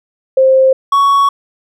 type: tone pair in turn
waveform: sine / triangle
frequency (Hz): 527 / 1116.7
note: C5 / C#6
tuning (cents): +12 / +12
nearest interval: octave + minor second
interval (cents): 1300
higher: second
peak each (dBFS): -5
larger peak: neither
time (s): 0.37-0.73 / 0.92-1.29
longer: second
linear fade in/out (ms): 5
effects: none